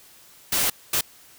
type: noise bursts at uneven times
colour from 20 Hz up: white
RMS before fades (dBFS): -22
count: 2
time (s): 0.52-0.7 / 0.93-1.01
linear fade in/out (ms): 5
effects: white hiss -51 dBFS RMS until 1.38 s